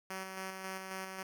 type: tone with tremolo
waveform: 5% pulse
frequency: 189.7 Hz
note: F#3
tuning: 43 cents sharp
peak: -28 dBFS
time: 0.1-1.23 s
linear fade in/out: 5 ms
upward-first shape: square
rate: 3.7 Hz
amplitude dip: 35%
effects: none